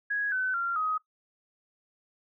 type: tone with pitch steps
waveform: sine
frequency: 1661.2 / 1514.6 / 1380.9 / 1259 Hz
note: G#6 / F#6 / F6 / D#6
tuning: 0 / +40 / -20 / +20 cents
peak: -26 dBFS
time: 0.1-0.98 s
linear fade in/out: 10 ms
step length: 220 ms
effects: noise-tail reverb RT60 0.1 s tail -17 dB re dry